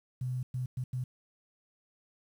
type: tone bursts at uneven times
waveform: sine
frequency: 126.6 Hz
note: B2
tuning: 43 cents sharp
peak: -31 dBFS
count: 4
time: 0.21-0.43 / 0.54-0.66 / 0.77-0.84 / 0.93-1.04 s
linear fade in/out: 5 ms
effects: 10-bit